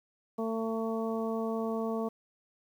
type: harmonic tone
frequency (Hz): 224.5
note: A3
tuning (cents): +35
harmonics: 1 / 2 / 3 / 4 / 5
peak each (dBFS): -33 / -34 / -38 / -44 / -42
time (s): 0.38-2.09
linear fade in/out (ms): 10
effects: 10-bit